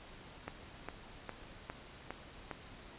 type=click train; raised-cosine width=0.5 ms; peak=-25 dBFS; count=6; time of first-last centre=0.48-2.513 s; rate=2.46 Hz; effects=pink hiss -53 dBFS RMS until 2.98 s + resampled to 8000 Hz